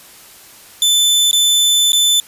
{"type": "tone with dropouts", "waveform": "sawtooth", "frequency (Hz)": 3520, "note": "A7", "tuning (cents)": 0, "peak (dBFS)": -7, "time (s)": [0.82, 2.2], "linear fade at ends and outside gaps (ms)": 1, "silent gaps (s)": [[1.312, 1.33], [1.92, 1.931]], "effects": ["white hiss -41 dBFS RMS until 2.27 s", "resampled to 32000 Hz"]}